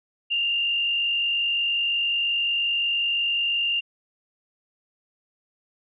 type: tone with frequency modulation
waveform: sine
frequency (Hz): 2800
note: F7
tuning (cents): +4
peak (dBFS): -21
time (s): 0.3-3.81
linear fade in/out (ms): 20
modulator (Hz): 45.6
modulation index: 1
effects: none